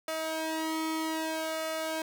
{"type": "tone with flanger", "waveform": "sawtooth", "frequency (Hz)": 318.8, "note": "D#4", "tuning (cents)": 42, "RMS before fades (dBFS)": -33, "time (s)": [0.08, 2.02], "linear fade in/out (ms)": 2, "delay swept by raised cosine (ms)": [1.7, 2.23], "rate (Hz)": 0.63, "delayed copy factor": 0.9, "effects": []}